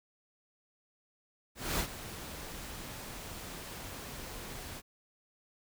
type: noise with ADSR envelope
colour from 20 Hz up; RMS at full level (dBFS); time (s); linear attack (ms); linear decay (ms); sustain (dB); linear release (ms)
pink; -31; 1.55-4.82; 240; 77; -13; 39
effects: none